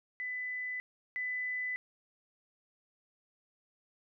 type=tone pair in turn; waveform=sine; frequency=2000 / 2000 Hz; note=B6 / B6; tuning=+21 / +21 cents; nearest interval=unison; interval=0 cents; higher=neither; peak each=-35 / -33 dBFS; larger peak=second; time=0.2-0.8 / 1.16-1.76 s; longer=neither; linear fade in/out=0 ms; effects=none